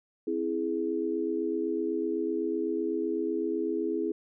sine chord, C augmented, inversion none, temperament equal with one note detuned, 261.6 / 329.6 / 417.5 Hz, C4 / E4 / G#4, 0 / 0 / +9 cents, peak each -35 / -30 / -31 dBFS, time 0.27-4.12 s, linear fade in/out 5 ms, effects none

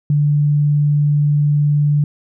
sine tone, 146.83 Hz, D3, in tune, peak -11 dBFS, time 0.1-2.04 s, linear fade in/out 2 ms, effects none

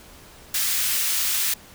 white high-pass noise, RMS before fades -23 dBFS, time 0.54-1.54 s, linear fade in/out 5 ms, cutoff 1700 Hz, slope 12 dB/octave, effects pink hiss -47 dBFS RMS until 1.74 s

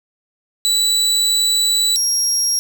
30% pulse tone pair in turn, 3951 / 5605 Hz, B7 / F8, 0 / +5 cents, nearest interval tritone, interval 605 cents, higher second, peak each -11 dBFS, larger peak neither, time 0.65-1.96 / 1.96-2.59 s, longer first, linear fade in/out 0 ms, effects none

